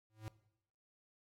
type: tone with exponential growth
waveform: square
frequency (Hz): 108.7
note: A2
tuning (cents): -21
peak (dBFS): -40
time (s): 0.1-0.28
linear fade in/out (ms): 0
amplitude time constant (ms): 38
effects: noise-tail reverb RT60 0.8 s tail -19 dB re dry + AAC 64 kbps